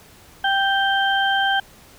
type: harmonic tone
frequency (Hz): 784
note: G5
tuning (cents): 0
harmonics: 1 / 2 / 4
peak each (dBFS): -20 / -20 / -24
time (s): 0.44-1.6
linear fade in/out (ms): 5
effects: pink hiss -48 dBFS RMS until 1.98 s